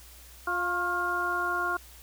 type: harmonic tone with a mistuned harmonic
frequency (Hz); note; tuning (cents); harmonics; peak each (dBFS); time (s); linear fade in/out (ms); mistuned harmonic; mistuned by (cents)
351.8; F4; +13; 1 / 2 / 3 / 4; -36 / -35 / -31 / -29; 0.47-1.77; 5; 3; +42
effects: added 60 Hz sine -51 dBFS peak until 2.02 s + white hiss -52 dBFS RMS until 2.02 s